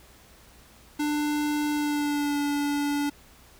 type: tone with pitch glide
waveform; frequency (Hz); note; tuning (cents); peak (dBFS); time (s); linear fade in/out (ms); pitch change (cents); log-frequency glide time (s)
square; 296.8 to 288.5; D4 to D4; +18 to -31; -25; 0.99-3.1; 10; -49; 1.71-2.38
effects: added 60 Hz sine -59 dBFS peak until 3.59 s + pink hiss -54 dBFS RMS until 3.59 s